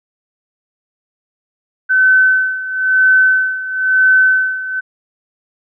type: tone with tremolo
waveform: sine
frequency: 1522 Hz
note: F#6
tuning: 48 cents sharp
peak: -6 dBFS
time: 1.89-4.81 s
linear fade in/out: 20 ms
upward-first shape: sine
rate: 1 Hz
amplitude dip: 80%
effects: none